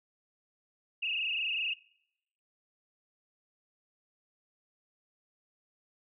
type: tone with frequency modulation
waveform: sine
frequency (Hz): 2704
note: E7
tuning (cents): +43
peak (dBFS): -30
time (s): 1.02-1.74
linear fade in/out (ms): 10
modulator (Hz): 25.3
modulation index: 6.8
effects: noise-tail reverb RT60 0.8 s tail -23 dB re dry